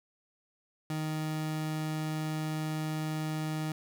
30% pulse tone, 155.56 Hz, D#3, in tune, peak -29 dBFS, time 0.9-3.72 s, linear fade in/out 2 ms, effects 11-bit

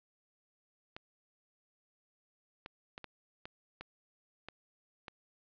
clicks, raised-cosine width 0.3 ms, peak -28 dBFS, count 8, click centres 0.965 / 2.661 / 2.979 / 3.043 / 3.455 / 3.81 / 4.486 / 5.082 s, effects resampled to 11025 Hz + 11-bit

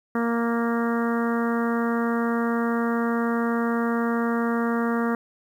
harmonic tone, 233.1 Hz, A#3, in tune, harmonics 1 / 2 / 3 / 4 / 5 / 6 / 7 / 8, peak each -23 / -28 / -34 / -35 / -32 / -34 / -38 / -38 dBFS, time 0.15-5.15 s, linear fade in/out 2 ms, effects 9-bit

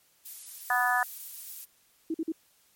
violet noise, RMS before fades -40 dBFS, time 0.25-1.65 s, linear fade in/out 10 ms
harmonic tone, 247 Hz, B3, in tune, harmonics 3 / 4 / 5 / 6 / 7, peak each -28 / -31 / -31 / -32 / -27 dBFS, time 0.7-1.03 s, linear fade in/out 2 ms
sine tone bursts, 323.1 Hz, E4, 35 cents flat, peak -27 dBFS, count 3, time 2.1-2.321 s, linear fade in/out 5 ms, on 43 ms, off 46 ms
effects white hiss -65 dBFS RMS until 2.75 s + MP3 64 kbps

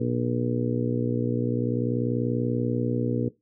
harmonic tone, 60.4 Hz, B1, 38 cents flat, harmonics 2 / 3 / 4 / 5 / 6 / 7 / 8, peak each -28 / -38 / -28 / -31 / -37 / -32 / -32 dBFS, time 0-3.29 s, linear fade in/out 10 ms, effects noise-tail reverb RT60 0.2 s tail -19 dB re dry

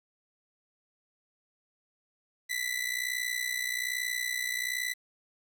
sawtooth ring-modulated tone, 1989 Hz, B6, 12 cents sharp, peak -24 dBFS, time 2.49-4.94 s, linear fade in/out 20 ms, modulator 30.6 Hz, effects 10-bit

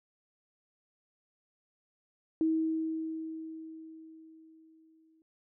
sine tone with exponential decay, 320.2 Hz, D#4, 50 cents sharp, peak -24 dBFS, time 2.41-5.22 s, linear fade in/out 1 ms, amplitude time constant 610 ms, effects none

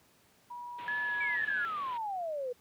sine tone, 967 Hz, B5, 37 cents flat, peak -40 dBFS, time 0.5-1.37 s, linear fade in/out 10 ms
white low-pass noise, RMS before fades -50 dBFS, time 0.78-1.98 s, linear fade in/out 10 ms, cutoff 3500 Hz, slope 48 dB/octave
sine tone with vibrato, 1699 Hz, G#6, 39 cents sharp, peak -31 dBFS, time 0.88-1.65 s, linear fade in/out 0 ms, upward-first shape sine, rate 2.3 Hz, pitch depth 20 cents each way
sine exponential sweep, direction down, 2349 to 480 Hz, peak -33 dBFS, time 1.2-2.53 s, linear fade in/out 10 ms
effects pink hiss -65 dBFS RMS until 2.6 s + high-pass 100 Hz 12 dB/octave

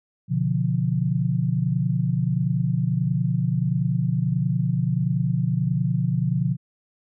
sine chord, B diminished, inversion none, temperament equal with one note detuned, 123.47 / 144.98 / 174.61 Hz, B2 / D3 / F3, 0 / -22 / 0 cents, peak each -24 dBFS, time 0.28-6.57 s, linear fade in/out 50 ms, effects none

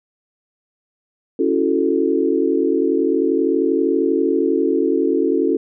sine chord, F# minor seventh, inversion second, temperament equal, 277.2 / 329.6 / 370 / 440 Hz, C#4 / E4 / F#4 / A4, 0 / 0 / 0 / 0 cents, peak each -20 dBFS, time 1.39-5.57 s, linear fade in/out 5 ms, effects none

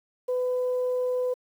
sine tone with frequency modulation, 501 Hz, B4, 25 cents sharp, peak -23 dBFS, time 0.28-1.34 s, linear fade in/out 10 ms, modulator 504 Hz, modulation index 0.2, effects high-pass 300 Hz 12 dB/octave + 9-bit

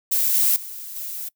violet noise with level steps, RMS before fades -20 / -18 / -35 / -31 dBFS, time 0.11-1.29 s, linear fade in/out 10 ms, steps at 0.34 / 0.56 / 0.96 s, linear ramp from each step 2 ms, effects noise-tail reverb RT60 0.1 s tail -23 dB re dry

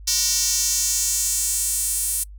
square tone with high-pass filter sweep, 208.4 Hz, G#3, 6 cents sharp, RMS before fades -22 dBFS, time 0.07-2.24 s, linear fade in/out 10 ms, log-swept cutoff 5500 to 9400 Hz, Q 2.6, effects noise-tail reverb RT60 0.1 s tail -26 dB re dry + added 50 Hz sine -37 dBFS peak until 2.38 s

